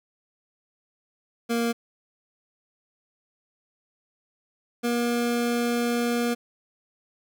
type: tone pair in turn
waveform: 25% pulse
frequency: 233.7 / 238.3 Hz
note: A#3 / A#3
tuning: +5 / +38 cents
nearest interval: unison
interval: 33 cents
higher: second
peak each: -19 dBFS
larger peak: neither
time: 1.49-1.73 / 4.83-6.35 s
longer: second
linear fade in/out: 20 ms
effects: none